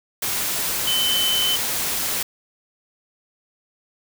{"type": "tone in noise", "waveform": "sine", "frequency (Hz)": 3052, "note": "G7", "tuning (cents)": -47, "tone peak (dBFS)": -19, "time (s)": [0.87, 1.56], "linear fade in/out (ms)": 5, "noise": "white", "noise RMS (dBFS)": -24, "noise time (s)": [0.22, 2.23], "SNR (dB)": 2, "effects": []}